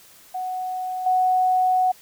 sine tone with level steps, 740 Hz, F#5, in tune, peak -25 / -16 dBFS, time 0.34-1.92 s, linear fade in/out 10 ms, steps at 1.06 s, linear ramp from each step 5 ms, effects white hiss -50 dBFS RMS until 2.01 s

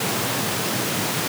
pink high-pass noise, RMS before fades -24 dBFS, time 0-1.28 s, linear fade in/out 5 ms, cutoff 100 Hz, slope 96 dB/octave, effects none

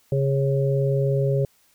harmonic tone, 137 Hz, C#3, 20 cents flat, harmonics 1 / 3 / 4, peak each -20 / -25 / -26 dBFS, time 0.12-1.45 s, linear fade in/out 2 ms, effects white hiss -61 dBFS RMS until 1.74 s

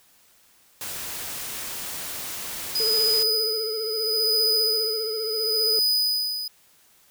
white noise, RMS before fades -33 dBFS, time 0.81-3.23 s, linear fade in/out 2 ms
45% pulse tone with tremolo, 4978 Hz, D#8, in tune, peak -18 dBFS, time 2.75-6.48 s, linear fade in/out 5 ms, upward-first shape sine, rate 0.73 Hz, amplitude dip 70%
triangle tone with vibrato, 440 Hz, A4, in tune, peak -26 dBFS, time 2.8-5.79 s, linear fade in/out 0 ms, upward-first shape sine, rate 15 Hz, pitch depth 55 cents each way
effects white hiss -58 dBFS RMS until 7.1 s

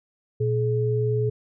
sine tone pair together, 119.2 / 424.8 Hz, A#2 / G#4, +39 / +39 cents, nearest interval octave + minor seventh, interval 2200 cents, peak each -22 / -24 dBFS, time 0.4-1.3 s, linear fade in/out 10 ms, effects none

